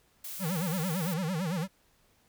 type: noise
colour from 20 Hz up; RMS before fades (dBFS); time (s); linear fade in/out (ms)
blue; -40; 0.24-1.14; 5
type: tone with vibrato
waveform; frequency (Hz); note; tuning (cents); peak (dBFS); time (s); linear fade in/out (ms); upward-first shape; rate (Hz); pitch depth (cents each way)
square; 172.9; F3; -17; -30; 0.39-1.68; 50; sine; 8.9; 210
effects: pink hiss -67 dBFS RMS until 2.28 s